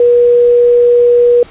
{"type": "tone", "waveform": "sine", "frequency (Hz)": 482.2, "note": "B4", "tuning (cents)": -41, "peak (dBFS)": -4, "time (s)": [0, 1.43], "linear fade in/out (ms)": 2, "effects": ["pink hiss -37 dBFS RMS until 1.5 s", "resampled to 8000 Hz"]}